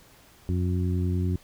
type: harmonic tone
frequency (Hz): 90.2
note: F#2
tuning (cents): -44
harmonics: 1 / 2 / 3 / 4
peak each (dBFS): -24 / -30 / -34 / -36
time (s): 0.49-1.36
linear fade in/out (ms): 0
effects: pink hiss -55 dBFS RMS until 1.43 s